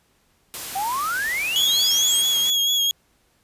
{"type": "noise", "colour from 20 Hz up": "white", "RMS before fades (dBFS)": -32, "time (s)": [0.54, 2.5], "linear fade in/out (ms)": 0}
{"type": "exponential sweep", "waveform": "sine", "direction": "up", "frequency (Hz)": [750, 8990], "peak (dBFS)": -22, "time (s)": [0.75, 2.22], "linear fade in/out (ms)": 10}
{"type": "tone with vibrato", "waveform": "35% pulse", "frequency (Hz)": 3313, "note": "G#7", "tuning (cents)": -5, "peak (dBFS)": -16, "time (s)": [1.56, 2.91], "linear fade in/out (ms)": 0, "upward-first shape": "sine", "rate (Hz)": 4.5, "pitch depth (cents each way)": 34}
{"effects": ["pink hiss -63 dBFS RMS until 3.43 s", "resampled to 32000 Hz"]}